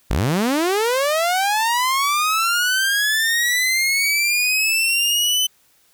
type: linear sweep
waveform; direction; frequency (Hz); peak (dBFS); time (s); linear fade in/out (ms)
sawtooth; up; 38.51 to 3045; -13; 0.1-5.47; 10
effects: white hiss -58 dBFS RMS until 5.93 s